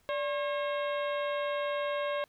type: harmonic tone with a mistuned harmonic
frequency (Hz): 540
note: C#5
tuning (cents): -45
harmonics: 1 / 2 / 3 / 4 / 5 / 6 / 7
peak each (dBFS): -31 / -37 / -41 / -43 / -45 / -47 / -48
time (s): 0.09-2.24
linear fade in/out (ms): 0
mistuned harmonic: 1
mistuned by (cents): +130
effects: pink hiss -68 dBFS RMS until 2.28 s